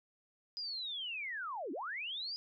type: linear two-way sweep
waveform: sine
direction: down then up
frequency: 4991 to 246.9 to 4991 Hz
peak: -38 dBFS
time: 0.57-2.36 s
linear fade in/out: 0 ms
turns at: 1.72 s
effects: none